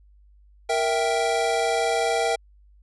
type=chord; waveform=square; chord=E diminished; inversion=second; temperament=equal; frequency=466.2 / 659.3 / 784 Hz; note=Bb4 / E5 / G5; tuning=0 / 0 / 0 cents; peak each=-26 dBFS; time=0.69-2.36 s; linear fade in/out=10 ms; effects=added 50 Hz sine -51 dBFS peak until 2.82 s + resampled to 24000 Hz